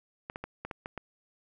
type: clicks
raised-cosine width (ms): 0.5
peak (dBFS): -22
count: 7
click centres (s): 0.299 / 0.359 / 0.44 / 0.65 / 0.712 / 0.859 / 0.977
effects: none